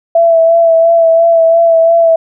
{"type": "tone with vibrato", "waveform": "sine", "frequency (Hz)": 664, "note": "E5", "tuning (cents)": 12, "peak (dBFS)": -4, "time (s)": [0.15, 2.16], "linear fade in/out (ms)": 5, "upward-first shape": "sine", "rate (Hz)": 2.9, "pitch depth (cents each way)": 25, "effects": []}